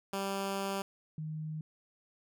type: tone pair in turn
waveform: 10% pulse / sine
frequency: 196 / 155.57 Hz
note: G3 / D#3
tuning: 0 / 0 cents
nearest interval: major third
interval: 400 cents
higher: first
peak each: -25 / -36 dBFS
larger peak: first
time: 0.13-0.82 / 1.18-1.61 s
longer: first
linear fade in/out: 2 ms
effects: none